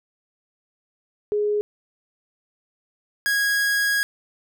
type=tone pair in turn; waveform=sine / 45% pulse; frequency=416.9 / 1648.4 Hz; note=G#4 / G#6; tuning=+7 / -13 cents; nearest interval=2 octaves; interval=2380 cents; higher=second; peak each=-19 dBFS; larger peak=neither; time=1.32-1.61 / 3.26-4.03 s; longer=second; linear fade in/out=0 ms; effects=none